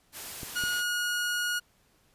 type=noise; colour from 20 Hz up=white; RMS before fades=-40 dBFS; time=0.12-0.84 s; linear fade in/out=50 ms
type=clicks; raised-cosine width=3 ms; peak=-27 dBFS; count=2; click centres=0.432 / 0.638 s
type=tone; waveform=sawtooth; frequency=1444 Hz; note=F#6; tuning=43 cents flat; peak=-24 dBFS; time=0.55-1.6 s; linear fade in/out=20 ms
effects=pink hiss -66 dBFS RMS until 2.14 s + resampled to 32000 Hz